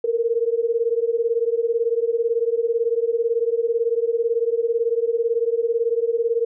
sine beating tone pair, 455.4 / 473.4 Hz, A#4 / A#4, -40 / +27 cents, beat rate 18 Hz, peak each -21 / -21 dBFS, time 0.04-6.45 s, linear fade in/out 5 ms, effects none

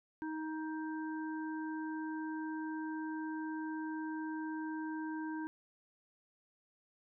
harmonic tone, 314.2 Hz, D#4, 17 cents sharp, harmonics 1 / 3 / 5, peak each -38 / -46 / -48 dBFS, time 0.22-5.47 s, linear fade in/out 0 ms, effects none

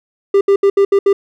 triangle tone bursts at uneven times, 396.9 Hz, G4, 22 cents sharp, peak -5 dBFS, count 6, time 0.34-0.41 / 0.48-0.56 / 0.63-0.7 / 0.77-0.85 / 0.92-0.99 / 1.06-1.13 s, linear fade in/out 5 ms, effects none

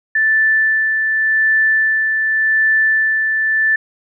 sine tone with tremolo, 1760 Hz, A6, in tune, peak -10 dBFS, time 0.15-3.76 s, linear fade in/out 5 ms, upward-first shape sine, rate 0.87 Hz, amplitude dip 35%, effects none

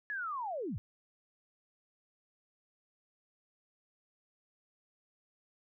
sine linear sweep, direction down, 1731 to 69.3 Hz, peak -35 dBFS, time 0.1-0.78 s, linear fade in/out 0 ms, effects none

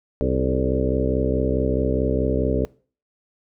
harmonic tone with a mistuned harmonic, 64.7 Hz, C2, 19 cents flat, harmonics 1 / 2 / 3 / 4 / 5 / 6 / 7 / 8 / 9, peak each -25 / -27 / -31 / -26 / -29 / -29 / -25 / -30 / -29 dBFS, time 0.21-2.65 s, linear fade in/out 0 ms, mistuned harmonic 7, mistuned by -45 cents, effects noise-tail reverb RT60 0.4 s tail -22 dB re dry

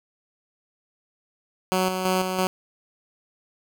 10% pulse tone with tremolo, 185.9 Hz, F#3, 8 cents sharp, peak -12 dBFS, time 1.72-2.47 s, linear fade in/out 0 ms, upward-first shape square, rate 3 Hz, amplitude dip 45%, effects none

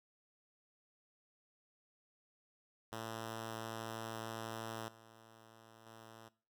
5% pulse tone with level steps, 112.3 Hz, A2, 36 cents sharp, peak -31 / -48 / -43 dBFS, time 2.92-6.29 s, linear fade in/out 10 ms, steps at 4.88 / 5.86 s, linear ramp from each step 5 ms, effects noise-tail reverb RT60 0.4 s tail -19 dB re dry

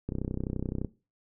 click train, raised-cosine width 3 ms, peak -19 dBFS, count 25, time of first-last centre 0.09-0.847 s, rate 31.7 Hz, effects noise-tail reverb RT60 0.3 s tail -18 dB re dry

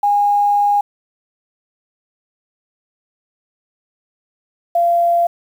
sine tone pair in turn, 818 / 687.9 Hz, G#5 / F5, -26 / -26 cents, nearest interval minor third, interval 300 cents, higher first, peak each -11 dBFS, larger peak neither, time 0.03-0.81 / 4.75-5.27 s, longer first, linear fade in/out 5 ms, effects 7-bit

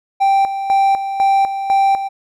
triangle tone with tremolo, 784 Hz, G5, in tune, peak -8 dBFS, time 0.2-2.09 s, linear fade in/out 20 ms, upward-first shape square, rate 2 Hz, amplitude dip 65%, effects none

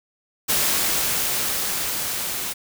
white noise with level ramp, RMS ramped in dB -20 to -28 dBFS, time 0.48-2.54 s, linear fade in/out 20 ms, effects none

